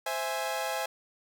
sawtooth chord, C augmented, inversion none, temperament equal, 523.3 / 659.3 / 830.6 Hz, C5 / E5 / G#5, 0 / 0 / 0 cents, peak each -32 / -31 / -30 dBFS, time 0.06-0.86 s, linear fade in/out 5 ms, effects none

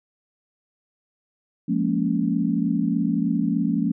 sine chord, Bb minor seventh, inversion second, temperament just, 174.81 / 209.8 / 233.1 / 279.7 Hz, F3 / Ab3 / Bb3 / Db4, +2 / +18 / 0 / +16 cents, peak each -25 dBFS, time 1.68-3.92 s, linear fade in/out 10 ms, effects none

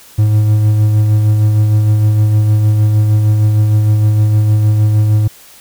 triangle tone with tremolo, 106.6 Hz, G#2, 46 cents sharp, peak -4 dBFS, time 0.18-5.28 s, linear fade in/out 10 ms, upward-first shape sine, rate 6.5 Hz, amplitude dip 30%, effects white hiss -40 dBFS RMS until 5.6 s

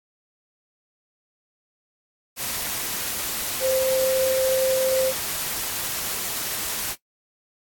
sine tone in noise, 523.3 Hz, C5, in tune, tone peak -19 dBFS, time 3.6-5.13 s, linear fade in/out 50 ms, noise white, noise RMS -28 dBFS, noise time 2.36-6.96 s, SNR +6 dB, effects noise-tail reverb RT60 0.1 s tail -18 dB re dry + AAC 64 kbps

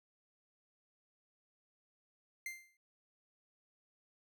45% pulse tone with exponential decay, 2093 Hz, C7, in tune, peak -38 dBFS, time 2.46-2.77 s, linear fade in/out 2 ms, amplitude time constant 66 ms, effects none

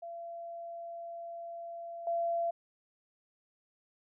sine tone with level steps, 680 Hz, F5, 46 cents flat, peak -40 / -29 dBFS, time 0.02-2.51 s, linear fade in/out 10 ms, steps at 2.07 s, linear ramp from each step 2 ms, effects none

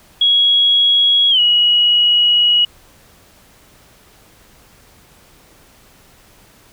sine tone with pitch glide, 3322 to 2909 Hz, G#7 to F#7, 0 to -30 cents, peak -9 dBFS, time 0.21-2.65 s, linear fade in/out 5 ms, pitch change -230 cents, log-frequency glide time 1.3-1.4 s, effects pink hiss -48 dBFS RMS until 6.72 s

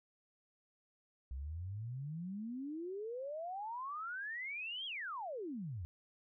sine exponential two-way sweep, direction up then down, 62.5 to 3322 to 79.1 Hz, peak -40 dBFS, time 1.31-5.85 s, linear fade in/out 0 ms, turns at 4.86 s, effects none

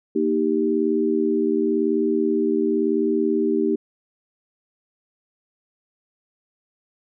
sine chord, Eb major, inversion second, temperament equal, 233.1 / 311.1 / 392 Hz, Bb3 / Eb4 / G4, 0 / 0 / 0 cents, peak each -24 / -22 / -21 dBFS, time 0.15-3.76 s, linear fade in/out 10 ms, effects none

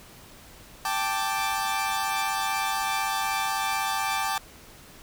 sawtooth chord, G suspended second, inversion none, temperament equal, 784 / 880 / 1174.7 Hz, G5 / A5 / D6, 0 / 0 / 0 cents, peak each -26 dBFS, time 0.85-4.38 s, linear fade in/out 2 ms, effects pink hiss -49 dBFS RMS until 5.02 s

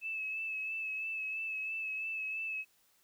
sine tone with vibrato, 2606 Hz, E7, 20 cents flat, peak -35 dBFS, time 0.01-2.65 s, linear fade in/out 50 ms, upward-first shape sine, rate 3 Hz, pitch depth 28 cents each way, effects white hiss -70 dBFS RMS until 3.03 s

